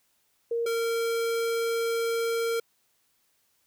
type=tone pair in turn; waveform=sine / square; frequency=466.2 / 460.6 Hz; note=A#4 / A#4; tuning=0 / -21 cents; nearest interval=unison; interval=21 cents; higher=first; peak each=-25 / -26 dBFS; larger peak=first; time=0.51-0.66 / 0.66-2.6 s; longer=second; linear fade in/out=5 ms; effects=white hiss -70 dBFS RMS until 3.66 s